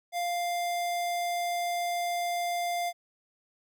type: tone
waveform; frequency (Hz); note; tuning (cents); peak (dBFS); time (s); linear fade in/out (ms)
square; 698.5; F5; 0; -29; 0.12-2.93; 50
effects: none